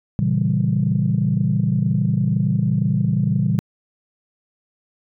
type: chord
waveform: sine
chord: A# diminished seventh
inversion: none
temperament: equal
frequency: 116.54 / 138.59 / 164.81 / 196 Hz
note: A#2 / C#3 / E3 / G3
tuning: 0 / 0 / 0 / 0 cents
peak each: -21 dBFS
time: 0.19-3.59 s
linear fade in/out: 0 ms
effects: tanh soft clip ceiling -7 dBFS